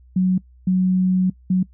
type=tone bursts at uneven times; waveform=sine; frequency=185 Hz; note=F#3; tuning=in tune; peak=-14 dBFS; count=3; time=0.16-0.38 / 0.67-1.3 / 1.5-1.63 s; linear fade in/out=5 ms; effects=noise-tail reverb RT60 0.1 s tail -21 dB re dry + added 62 Hz sine -46 dBFS peak until 1.73 s